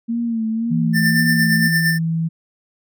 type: tone with vibrato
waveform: sine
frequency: 228 Hz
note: A#3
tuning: 38 cents flat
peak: -18 dBFS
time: 0.08-1.69 s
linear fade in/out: 20 ms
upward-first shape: sine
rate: 1.9 Hz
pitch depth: 57 cents each way
type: tone with pitch glide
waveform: sine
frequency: 164.81 to 163.58 Hz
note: E3 to E3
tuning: 0 to -13 cents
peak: -17 dBFS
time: 0.7-2.29 s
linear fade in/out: 20 ms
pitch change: -13 cents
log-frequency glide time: 1.64-1.86 s
type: tone with tremolo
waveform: square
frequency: 1785 Hz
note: A6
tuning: 24 cents sharp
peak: -15 dBFS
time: 0.93-1.99 s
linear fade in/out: 50 ms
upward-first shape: sine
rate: 8.7 Hz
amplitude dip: 50%
effects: none